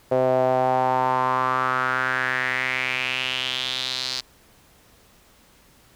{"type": "tone with band-pass filter sweep", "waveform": "sawtooth", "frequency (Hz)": 128.8, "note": "C3", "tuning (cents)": -27, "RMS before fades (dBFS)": -23, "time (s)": [0.11, 4.21], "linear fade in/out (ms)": 10, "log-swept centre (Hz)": [560, 4600], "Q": 4.4, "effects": ["pink hiss -55 dBFS RMS until 5.95 s"]}